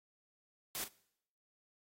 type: noise with echo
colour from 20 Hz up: white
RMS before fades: -40 dBFS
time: 0.75-0.84 s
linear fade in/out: 0 ms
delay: 38 ms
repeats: 1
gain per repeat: -10 dB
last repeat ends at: 0.878 s
effects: noise-tail reverb RT60 0.7 s tail -21 dB re dry + AAC 48 kbps